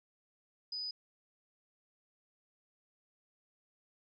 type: tone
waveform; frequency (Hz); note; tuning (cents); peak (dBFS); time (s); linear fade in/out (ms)
sine; 4979; D#8; 0; -37; 0.72-0.91; 5
effects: none